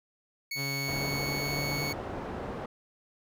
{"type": "tone", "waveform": "25% pulse", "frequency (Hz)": 2217, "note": "C#7", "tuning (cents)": 0, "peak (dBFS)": -29, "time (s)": [0.51, 1.93], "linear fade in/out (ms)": 5}
{"type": "tone with pitch glide", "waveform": "sawtooth", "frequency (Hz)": [138.59, 143.48], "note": ["C#3", "D3"], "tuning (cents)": [0, -40], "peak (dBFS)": -30, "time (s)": [0.55, 1.95], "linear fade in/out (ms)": 50, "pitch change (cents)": 60, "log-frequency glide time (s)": [0.96, 1.6]}
{"type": "low-pass noise", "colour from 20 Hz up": "white", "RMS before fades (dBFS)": -37, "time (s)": [0.88, 2.66], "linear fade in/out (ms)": 5, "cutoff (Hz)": 690, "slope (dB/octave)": 12}
{"effects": []}